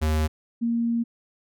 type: tone pair in turn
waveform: square / sine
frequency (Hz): 77.7 / 233.2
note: D#2 / A#3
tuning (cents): -2 / +1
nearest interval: octave + perfect fifth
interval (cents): 1903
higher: second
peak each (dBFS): -21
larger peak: neither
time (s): 0.01-0.28 / 0.61-1.04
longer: second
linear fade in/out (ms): 20
effects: none